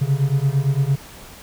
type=beating tone pair; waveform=triangle; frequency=133.7 / 142.5 Hz; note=C3 / C#3; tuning=+38 / +48 cents; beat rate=8.8 Hz; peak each=-17 dBFS; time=0.01-0.96 s; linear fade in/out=10 ms; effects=pink hiss -41 dBFS RMS until 1.42 s